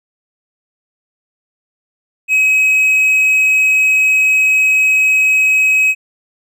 triangle tone, 2546 Hz, D#7, 39 cents sharp, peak -7 dBFS, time 2.28-5.95 s, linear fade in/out 50 ms, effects none

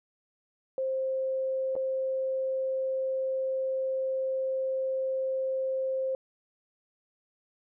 sine tone with dropouts, 527 Hz, C5, 12 cents sharp, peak -27 dBFS, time 0.78-6.15 s, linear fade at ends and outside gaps 1 ms, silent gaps 1.754-1.763 s, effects none

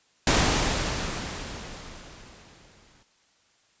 pink noise with exponential decay, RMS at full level -19 dBFS, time 0.27-3.03 s, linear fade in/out 2 ms, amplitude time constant 600 ms, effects white hiss -64 dBFS RMS until 3.8 s + resampled to 16000 Hz

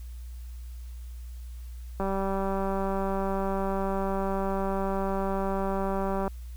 click train, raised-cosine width 1 ms, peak -17 dBFS, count 831, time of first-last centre 2-6.278 s, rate 194 Hz, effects added 60 Hz sine -37 dBFS peak until 6.56 s + white hiss -59 dBFS RMS until 6.56 s

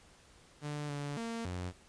sawtooth tone with pitch steps, 147.7 / 144.1 / 229.9 / 90 Hz, D3 / D3 / A#3 / F#2, +10 / -33 / -24 / -47 cents, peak -33 dBFS, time 0.61-1.73 s, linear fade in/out 50 ms, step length 280 ms, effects pink hiss -61 dBFS RMS until 1.88 s + resampled to 22050 Hz

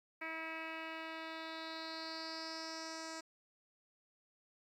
10% pulse tone with low-pass filter sweep, 322.6 Hz, E4, 37 cents flat, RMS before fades -45 dBFS, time 0.21-3.21 s, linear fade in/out 10 ms, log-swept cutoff 2300 to 6600 Hz, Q 5.2, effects 12-bit

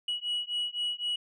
sine beating tone pair, 2920 / 2923.9 Hz, F#7 / F#7, -24 / -21 cents, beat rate 3.9 Hz, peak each -31 / -31 dBFS, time 0.08-1.16 s, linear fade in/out 5 ms, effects tanh soft clip ceiling -26 dBFS

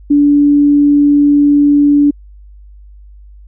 sine tone, 289.1 Hz, D4, 27 cents flat, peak -5 dBFS, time 0.1-2.11 s, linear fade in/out 10 ms, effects added 50 Hz sine -34 dBFS peak until 3.47 s

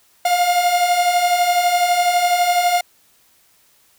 45% pulse beating tone pair, 698.5 / 710.5 Hz, F5 / F5, 0 / +30 cents, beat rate 12 Hz, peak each -21 / -15 dBFS, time 0.25-2.81 s, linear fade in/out 5 ms, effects white hiss -56 dBFS RMS until 3.98 s

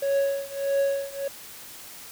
triangle tone with tremolo, 554.4 Hz, C#5, in tune, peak -17 dBFS, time 0.02-1.28 s, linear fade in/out 5 ms, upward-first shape triangle, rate 1.6 Hz, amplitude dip 95%, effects white hiss -43 dBFS RMS until 2.11 s

